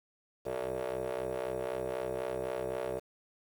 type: ring-modulated tone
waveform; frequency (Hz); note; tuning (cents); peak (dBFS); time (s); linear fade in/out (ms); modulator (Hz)
25% pulse; 63.9; C2; -40; -27; 0.45-3; 20; 513
effects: low-pass 3000 Hz 12 dB/octave + 9-bit